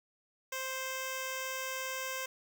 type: tone with notch filter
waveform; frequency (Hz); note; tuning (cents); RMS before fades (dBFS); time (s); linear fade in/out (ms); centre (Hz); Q
5% pulse; 523.3; C5; 0; -38; 0.52-2.26; 5; 4200; 1.4
effects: none